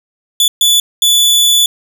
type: tone bursts at uneven times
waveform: sawtooth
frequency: 3463 Hz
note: A7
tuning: 28 cents flat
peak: -4 dBFS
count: 3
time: 0.4-0.48 / 0.61-0.8 / 1.02-1.66 s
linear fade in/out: 2 ms
effects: none